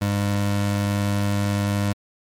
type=tone; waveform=25% pulse; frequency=101.3 Hz; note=G#2; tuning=43 cents flat; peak=-16 dBFS; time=0.01-1.93 s; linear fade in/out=10 ms; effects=MP3 64 kbps